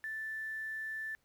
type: tone with quantisation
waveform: sine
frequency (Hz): 1760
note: A6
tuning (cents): 0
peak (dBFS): -37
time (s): 0.04-1.15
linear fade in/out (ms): 0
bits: 10
effects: pink hiss -75 dBFS RMS until 1.24 s